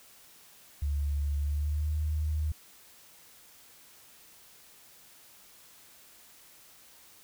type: tone with pitch glide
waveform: sine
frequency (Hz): 71.9 to 76.62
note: D2 to D#2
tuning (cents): -36 to -26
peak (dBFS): -27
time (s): 0.82-2.52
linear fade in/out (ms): 5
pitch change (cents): +110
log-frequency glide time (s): 1.38-1.95
effects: white hiss -56 dBFS RMS until 7.23 s